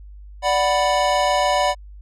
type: chord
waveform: square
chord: B minor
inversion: first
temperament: equal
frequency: 587.3 / 740 / 987.8 Hz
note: D5 / F#5 / B5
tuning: 0 / 0 / 0 cents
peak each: -21 / -21 / -22 dBFS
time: 0.42-1.75 s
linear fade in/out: 50 ms
effects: added 50 Hz sine -37 dBFS peak until 2.01 s + low-pass 7000 Hz 12 dB/octave